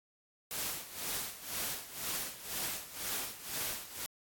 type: noise with tremolo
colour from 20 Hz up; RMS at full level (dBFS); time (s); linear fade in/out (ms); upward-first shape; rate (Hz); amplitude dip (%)
white; -36; 0.51-4.06; 0; sine; 2; 80
effects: AAC 64 kbps